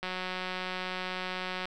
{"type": "click train", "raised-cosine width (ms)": 0.3, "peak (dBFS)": -19, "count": 300, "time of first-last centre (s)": [0.03, 1.655], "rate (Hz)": 184, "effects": []}